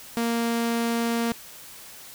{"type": "tone", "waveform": "sawtooth", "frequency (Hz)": 232.6, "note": "A#3", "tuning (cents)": -4, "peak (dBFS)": -19, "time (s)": [0.17, 1.32], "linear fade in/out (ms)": 0, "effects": ["white hiss -44 dBFS RMS until 2.14 s"]}